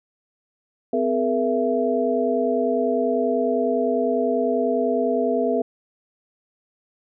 sine tone cluster, 254.2 / 423.5 / 473.5 / 668 Hz, C4 / G#4 / A#4 / E5, -50 / +34 / +27 / +23 cents, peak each -24 dBFS, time 0.93-5.62 s, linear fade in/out 5 ms, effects none

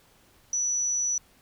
sine tone, 5920 Hz, F#8, in tune, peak -24 dBFS, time 0.53-1.18 s, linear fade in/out 2 ms, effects pink hiss -60 dBFS RMS until 1.41 s

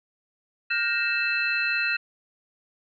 sine tone cluster, 1418 / 1562 / 1865 / 2639 / 4105 Hz, F6 / G6 / A#6 / E7 / C8, +26 / -7 / 0 / +1 / -34 cents, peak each -29 / -32 / -31 / -25 / -34 dBFS, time 0.7-1.97 s, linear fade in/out 10 ms, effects none

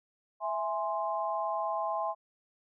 sine chord, E augmented, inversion none, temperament equal, 659.3 / 830.6 / 1046.5 Hz, E5 / G#5 / B#5, 0 / 0 / 0 cents, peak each -34 dBFS, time 0.4-2.15 s, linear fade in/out 50 ms, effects none

